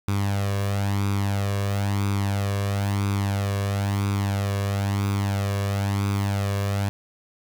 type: tone with flanger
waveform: sawtooth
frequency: 99.9 Hz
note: G2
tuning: 33 cents sharp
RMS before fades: -24 dBFS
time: 0.08-6.89 s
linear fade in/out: 0 ms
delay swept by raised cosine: 0.82 to 1.8 ms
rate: 1 Hz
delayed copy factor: +0.6
effects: none